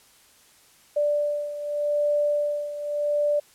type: beating tone pair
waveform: sine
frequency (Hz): 587.3 / 588.14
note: D5 / D5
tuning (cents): 0 / +2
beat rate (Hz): 0.84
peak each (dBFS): -23 / -28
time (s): 0.96-3.4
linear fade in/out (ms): 10
effects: white hiss -56 dBFS RMS until 3.54 s + low-pass 12000 Hz 12 dB/octave